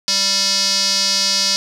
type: tone with band-pass filter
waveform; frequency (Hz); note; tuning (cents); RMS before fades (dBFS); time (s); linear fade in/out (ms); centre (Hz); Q
square; 196; G3; 0; -17; 0.08-1.56; 0; 5000; 5
effects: none